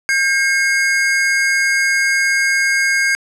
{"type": "tone pair together", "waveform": "square", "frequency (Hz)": [1602, 2165], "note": ["G6", "C#7"], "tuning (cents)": [37, -41], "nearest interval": "perfect fourth", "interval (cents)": 522, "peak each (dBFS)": [-16, -17], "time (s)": [0.09, 3.15], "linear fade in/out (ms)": 0, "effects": ["low-pass 10000 Hz 12 dB/octave", "7-bit"]}